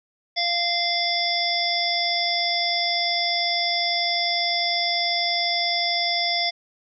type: harmonic tone with a mistuned harmonic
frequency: 693 Hz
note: F5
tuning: 14 cents flat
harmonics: 1 / 3 / 5 / 7 / 8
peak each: -27 / -27 / -27 / -27 / -27 dBFS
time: 0.36-6.51 s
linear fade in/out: 20 ms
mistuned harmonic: 8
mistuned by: -66 cents
effects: none